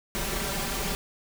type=noise with comb filter; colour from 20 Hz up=pink; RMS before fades=-30 dBFS; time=0.15-0.95 s; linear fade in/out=0 ms; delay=5.1 ms; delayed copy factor=+0.8; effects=none